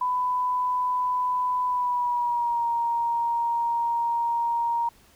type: tone with pitch glide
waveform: sine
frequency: 998 to 936.6 Hz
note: B5 to A#5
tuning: +18 to +8 cents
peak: -22 dBFS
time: 0.01-4.89 s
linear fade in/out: 5 ms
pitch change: -110 cents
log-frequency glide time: 1.66-2.66 s
effects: pink hiss -57 dBFS RMS until 5.15 s